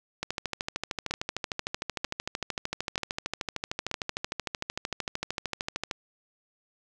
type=two click trains; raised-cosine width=0.2 ms; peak=-13 / -13 dBFS; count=76 / 4; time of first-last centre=0.23-5.912 / 1.11-3.914 s; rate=13.2 / 1.07 Hz; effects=none